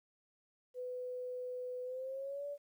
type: tone with pitch glide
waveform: sine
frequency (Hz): 500 to 574.3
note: B4 to D5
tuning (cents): +21 to -39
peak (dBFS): -39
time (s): 0.74-2.58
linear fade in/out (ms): 50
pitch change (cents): +240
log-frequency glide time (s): 1.84-2.46
effects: 12-bit